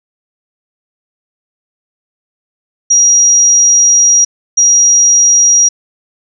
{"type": "tone bursts at uneven times", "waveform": "sine", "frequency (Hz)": 5730, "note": "F8", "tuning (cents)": 44, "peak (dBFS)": -4, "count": 2, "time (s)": [[2.9, 4.25], [4.57, 5.69]], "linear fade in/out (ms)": 10, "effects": []}